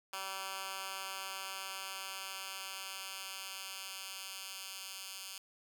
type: tone with high-pass filter sweep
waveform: 10% pulse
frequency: 192.3 Hz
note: G3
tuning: 33 cents flat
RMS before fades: -44 dBFS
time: 0.13-5.38 s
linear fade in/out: 2 ms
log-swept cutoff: 1200 to 3400 Hz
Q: 0.78
effects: none